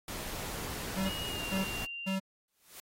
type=noise; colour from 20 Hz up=pink; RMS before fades=-40 dBFS; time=0.08-1.85 s; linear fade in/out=2 ms
type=tone bursts; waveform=square; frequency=191.7 Hz; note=G3; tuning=38 cents flat; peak=-31 dBFS; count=3; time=0.96-2.2 s; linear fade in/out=20 ms; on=140 ms; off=410 ms
type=tone with pitch glide; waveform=sine; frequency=2879 to 2779 Hz; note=F#7 to F7; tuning=-48 to -9 cents; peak=-38 dBFS; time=1.05-2.16 s; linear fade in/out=10 ms; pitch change=-61 cents; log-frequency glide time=1.28-1.44 s
type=noise with exponential growth; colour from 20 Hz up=white; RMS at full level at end=-45 dBFS; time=2.48-2.8 s; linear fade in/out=2 ms; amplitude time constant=68 ms
effects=AAC 48 kbps